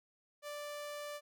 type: tone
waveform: sawtooth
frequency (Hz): 587.3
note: D5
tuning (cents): 0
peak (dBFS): -38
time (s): 0.42-1.21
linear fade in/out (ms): 50
effects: none